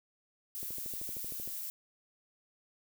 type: noise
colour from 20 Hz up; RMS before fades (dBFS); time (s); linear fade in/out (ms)
violet; -40; 0.55-1.7; 0
type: click train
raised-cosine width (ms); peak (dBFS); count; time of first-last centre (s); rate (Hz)
2; -35; 12; 0.63-1.476; 13
effects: none